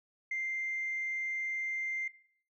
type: tone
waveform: sine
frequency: 2093 Hz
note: C7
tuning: in tune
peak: -31 dBFS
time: 0.31-2.08 s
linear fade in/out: 5 ms
effects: noise-tail reverb RT60 0.6 s tail -20 dB re dry + tanh soft clip ceiling -28 dBFS